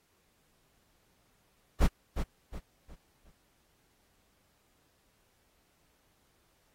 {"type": "noise with echo", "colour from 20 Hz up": "brown", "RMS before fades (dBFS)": -20, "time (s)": [1.8, 1.88], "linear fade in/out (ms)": 20, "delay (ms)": 360, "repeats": 4, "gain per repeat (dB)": -9, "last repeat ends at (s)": 3.32, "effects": ["pink hiss -71 dBFS RMS until 6.74 s", "AAC 48 kbps"]}